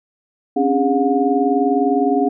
sine tone cluster, 266.2 / 286 / 409.8 / 720 Hz, C4 / D4 / G#4 / F#5, +30 / -46 / -23 / -47 cents, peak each -19 dBFS, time 0.56-2.29 s, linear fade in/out 10 ms, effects none

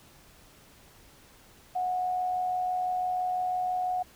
sine tone with amplitude modulation, 731 Hz, F#5, 21 cents flat, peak -25 dBFS, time 1.75-4.03 s, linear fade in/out 10 ms, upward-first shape sine, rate 86 Hz, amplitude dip 30%, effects pink hiss -56 dBFS RMS until 4.15 s

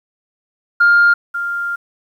sine tone pair in turn, 1405 / 1397.9 Hz, F6 / F6, +10 / +1 cents, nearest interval unison, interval 9 cents, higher first, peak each -6 / -18 dBFS, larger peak first, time 0.8-1.14 / 1.34-1.76 s, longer second, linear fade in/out 10 ms, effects tanh soft clip ceiling -4 dBFS + 8-bit

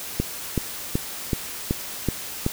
click train, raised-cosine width 3 ms, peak -8 dBFS, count 7, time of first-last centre 0.2-2.464 s, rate 2.65 Hz, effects white hiss -34 dBFS RMS until 2.52 s

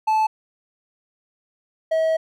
triangle tone pair in turn, 871 / 642.5 Hz, A5 / E5, -18 / -45 cents, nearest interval perfect fourth, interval 527 cents, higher first, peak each -14 / -15 dBFS, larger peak first, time 0.07-0.27 / 1.91-2.17 s, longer second, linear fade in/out 10 ms, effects none

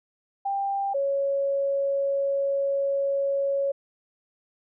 sine tone pair in turn, 792 / 554.6 Hz, G5 / C#5, +18 / +1 cents, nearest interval tritone, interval 617 cents, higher first, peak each -24 / -22 dBFS, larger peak second, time 0.45-0.94 / 0.94-3.72 s, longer second, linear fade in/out 10 ms, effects none

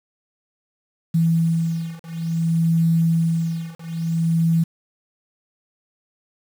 sine beating tone pair, 164.81 / 165.38 Hz, E3 / E3, 0 / +6 cents, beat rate 0.57 Hz, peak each -20 dBFS, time 1.14-4.64 s, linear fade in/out 10 ms, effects 7-bit

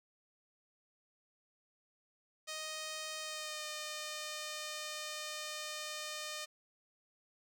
5% pulse tone with pitch glide, 622.3 to 609.5 Hz, D#5 to D#5, 0 to -36 cents, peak -29 dBFS, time 2.47-6.46 s, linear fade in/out 20 ms, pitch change -36 cents, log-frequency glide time 3.2-3.66 s, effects none

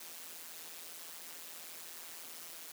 white noise with amplitude modulation, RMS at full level -45 dBFS, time 0-2.72 s, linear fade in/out 5 ms, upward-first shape sine, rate 166 Hz, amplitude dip 80%, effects high-pass 200 Hz 12 dB/octave

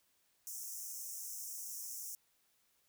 pink high-pass noise, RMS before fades -45 dBFS, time 0.47-2.15 s, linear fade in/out 0 ms, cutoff 5500 Hz, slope 96 dB/octave, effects white hiss -75 dBFS RMS until 2.88 s

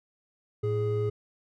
triangle tone pair together, 111.1 / 416.9 Hz, A2 / G#4, +17 / +7 cents, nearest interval octave + major seventh, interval 2290 cents, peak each -26 dBFS, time 0.63-1.1 s, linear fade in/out 10 ms, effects none

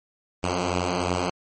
5% pulse beating tone pair, 87.4 / 90.3 Hz, F2 / F#2, +2 / -42 cents, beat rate 2.9 Hz, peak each -18 / -13 dBFS, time 0.43-1.3 s, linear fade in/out 5 ms, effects MP3 32 kbps

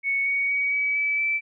sine tone with pitch steps, 2217 / 2238 / 2258 / 2279 / 2300 / 2322 Hz, C#7 / C#7 / C#7 / C#7 / D7 / D7, 0 / +16 / +31 / +47 / -37 / -20 cents, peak -21 dBFS, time 0.03-1.41 s, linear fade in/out 50 ms, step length 230 ms, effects none

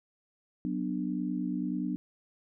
sine chord, B minor, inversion second, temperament just, 185.21 / 246.9 / 296.3 Hz, F#3 / B3 / D4, +2 / 0 / +15 cents, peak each -34 dBFS, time 0.65-1.96 s, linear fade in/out 0 ms, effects none

